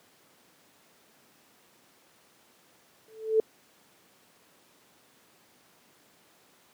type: tone with exponential growth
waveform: sine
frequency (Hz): 440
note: A4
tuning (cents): 0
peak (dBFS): -16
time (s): 3.08-3.4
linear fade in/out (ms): 2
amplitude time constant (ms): 69
effects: pink hiss -61 dBFS RMS until 6.73 s + high-pass 200 Hz 12 dB/octave